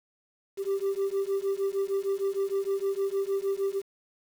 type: beating tone pair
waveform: sine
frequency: 389.4 / 395.9 Hz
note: G4 / G4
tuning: -12 / +17 cents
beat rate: 6.5 Hz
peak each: -27 dBFS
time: 0.57-3.82 s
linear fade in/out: 50 ms
effects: tanh soft clip ceiling -23 dBFS + 8-bit